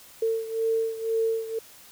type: beating tone pair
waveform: sine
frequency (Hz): 449.5 / 451.5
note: A4 / A4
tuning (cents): +37 / +45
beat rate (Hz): 2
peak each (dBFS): -25 / -29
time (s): 0.22-1.59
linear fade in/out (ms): 5
effects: white hiss -50 dBFS RMS until 1.91 s